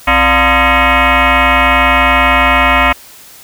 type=tone with frequency modulation; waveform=sine; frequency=587.3 Hz; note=D5; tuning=in tune; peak=-6 dBFS; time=0.07-2.93 s; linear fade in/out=10 ms; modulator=324 Hz; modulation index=6.3; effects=white hiss -37 dBFS RMS until 3.43 s